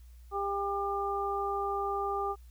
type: harmonic tone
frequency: 399.3 Hz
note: G4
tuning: 32 cents sharp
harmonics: 1 / 2 / 3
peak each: -34 / -34 / -34 dBFS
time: 0.31-2.36 s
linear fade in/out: 50 ms
effects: added 60 Hz sine -49 dBFS peak until 2.5 s + white hiss -68 dBFS RMS until 2.5 s